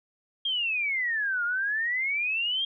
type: exponential two-way sweep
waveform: sine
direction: down then up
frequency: 3256 to 1396.9 to 3256 Hz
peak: -25 dBFS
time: 0.45-2.65 s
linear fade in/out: 5 ms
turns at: 1.44 s
effects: none